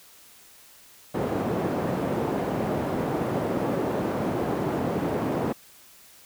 white band-pass noise, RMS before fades -27 dBFS, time 1.14-5.53 s, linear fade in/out 10 ms, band 130 to 490 Hz, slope 12 dB/octave, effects white hiss -52 dBFS RMS until 6.25 s

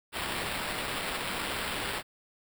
violet noise with sample-and-hold, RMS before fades -34 dBFS, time 0.12-2.03 s, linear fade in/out 50 ms, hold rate 6300 Hz, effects none

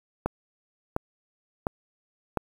click train, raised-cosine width 1 ms, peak -11 dBFS, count 4, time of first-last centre 0.26-2.373 s, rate 1.42 Hz, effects 7-bit

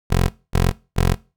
15% pulse tone bursts, 44.11 Hz, F1, 18 cents sharp, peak -8 dBFS, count 3, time 0.1-1.15 s, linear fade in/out 20 ms, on 190 ms, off 240 ms, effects noise-tail reverb RT60 0.3 s tail -21 dB re dry

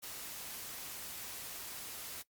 white noise, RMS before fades -45 dBFS, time 0.02-2.23 s, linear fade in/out 20 ms, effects noise-tail reverb RT60 0.1 s tail -19 dB re dry + Opus 48 kbps

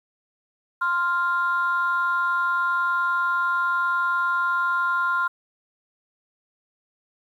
sine tone pair together, 1046.5 / 1396.9 Hz, C6 / F6, 0 / 0 cents, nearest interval perfect fourth, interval 500 cents, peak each -23 / -21 dBFS, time 0.81-5.28 s, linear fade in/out 10 ms, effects tanh soft clip ceiling -14 dBFS + 9-bit

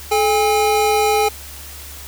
square tone pair together, 429.6 / 811 Hz, A4 / G#5, -41 / -41 cents, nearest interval major seventh, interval 1100 cents, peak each -17 dBFS, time 0.11-1.29 s, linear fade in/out 10 ms, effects added 71 Hz sine -37 dBFS peak until 2.07 s + white hiss -36 dBFS RMS until 2.07 s

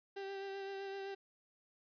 35% pulse tone with vibrato, 392 Hz, G4, in tune, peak -40 dBFS, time 0.16-1.15 s, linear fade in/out 10 ms, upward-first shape sine, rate 7.8 Hz, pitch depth 18 cents each way, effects resampled to 11025 Hz

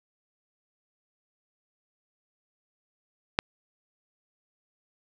click, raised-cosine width 0.3 ms, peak -5 dBFS, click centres 3.389 s, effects 7-bit

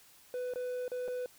triangle tone with dropouts, 498.3 Hz, B4, 15 cents sharp, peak -32 dBFS, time 0.34-1.26 s, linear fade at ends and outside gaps 1 ms, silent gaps 0.537-0.558 / 0.88-0.917 / 1.079-1.083 s, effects white hiss -60 dBFS RMS until 1.38 s

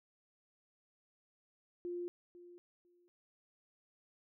sine tone with echo, 351 Hz, F4, 9 cents sharp, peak -38 dBFS, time 1.85-2.08 s, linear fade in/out 0 ms, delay 500 ms, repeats 2, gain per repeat -15 dB, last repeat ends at 3.08 s, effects none

